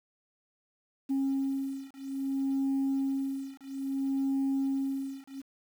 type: beating tone pair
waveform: sine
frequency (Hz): 271.1 / 271.7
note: C#4 / C#4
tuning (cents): -38 / -35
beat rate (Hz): 0.6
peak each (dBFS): -30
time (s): 1.09-5.42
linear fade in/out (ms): 20
effects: tanh soft clip ceiling -24 dBFS + 9-bit